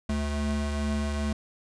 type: tone pair together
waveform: square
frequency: 73 / 216.6 Hz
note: D2 / A3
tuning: -10 / -27 cents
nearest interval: octave + perfect fifth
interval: 1883 cents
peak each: -29 / -31 dBFS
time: 0.09-1.33 s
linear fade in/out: 5 ms
effects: resampled to 22050 Hz